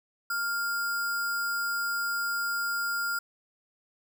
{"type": "tone with sample-and-hold", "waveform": "sine", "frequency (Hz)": 1400, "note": "F6", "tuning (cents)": 4, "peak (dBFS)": -27, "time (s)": [0.3, 3.19], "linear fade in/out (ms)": 5, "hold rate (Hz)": 6300, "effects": []}